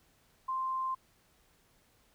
sine tone, 1046.5 Hz, C6, in tune, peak -31 dBFS, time 0.48-0.95 s, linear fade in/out 10 ms, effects pink hiss -68 dBFS RMS until 2.14 s

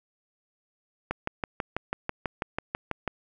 click train, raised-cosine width 0.5 ms, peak -13 dBFS, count 13, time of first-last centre 1.11-3.077 s, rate 6.1 Hz, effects none

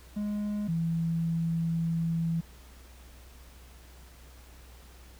triangle / sine tone pair in turn, 207.7 / 165.47 Hz, G#3 / E3, 0 / +7 cents, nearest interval major third, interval 393 cents, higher first, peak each -27 / -26 dBFS, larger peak second, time 0.16-0.68 / 0.68-2.41 s, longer second, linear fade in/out 10 ms, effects added 62 Hz sine -50 dBFS peak until 5.19 s + pink hiss -56 dBFS RMS until 5.19 s

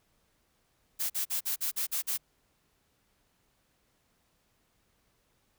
blue noise bursts, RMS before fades -31 dBFS, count 8, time 0.99-2.178 s, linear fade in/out 20 ms, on 110 ms, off 44 ms, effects pink hiss -72 dBFS RMS until 5.58 s

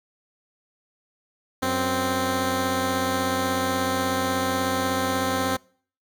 10% pulse tone pair together, 92.5 / 261.1 Hz, F#2 / C4, 0 / -3 cents, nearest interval octave + tritone, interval 1797 cents, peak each -21 / -15 dBFS, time 1.62-5.57 s, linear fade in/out 10 ms, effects noise-tail reverb RT60 0.5 s tail -25 dB re dry

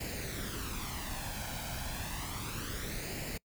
pink noise with flanger, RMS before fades -39 dBFS, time 0-3.38 s, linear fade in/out 10 ms, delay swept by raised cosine 0.42 to 1.29 ms, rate 0.31 Hz, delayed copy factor +0.6, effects noise-tail reverb RT60 0.1 s tail -26 dB re dry

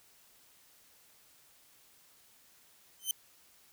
10% pulse tone with exponential growth, 3078 Hz, G7, 32 cents flat, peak -18 dBFS, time 2.99-3.11 s, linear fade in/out 2 ms, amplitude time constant 26 ms, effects white hiss -63 dBFS RMS until 3.72 s

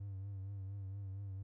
triangle tone with vibrato, 98 Hz, G2, in tune, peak -39 dBFS, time 0-1.43 s, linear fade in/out 10 ms, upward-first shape triangle, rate 4.3 Hz, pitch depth 59 cents each way, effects tanh soft clip ceiling -36 dBFS

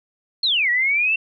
sine exponential two-way sweep, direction down then up, 4335 to 1900 to 2717 Hz, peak -16 dBFS, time 0.43-1.16 s, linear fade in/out 5 ms, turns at 0.7 s, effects none

